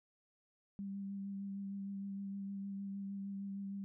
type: tone with vibrato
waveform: sine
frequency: 197.5 Hz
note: G3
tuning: 13 cents sharp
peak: -40 dBFS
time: 0.79-3.84 s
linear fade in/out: 0 ms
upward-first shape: sine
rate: 6.5 Hz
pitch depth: 16 cents each way
effects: none